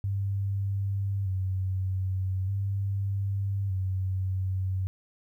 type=tone with vibrato; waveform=sine; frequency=96.5 Hz; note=G2; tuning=27 cents flat; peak=-26 dBFS; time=0.04-4.87 s; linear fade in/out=0 ms; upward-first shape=square; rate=0.41 Hz; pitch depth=40 cents each way; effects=11-bit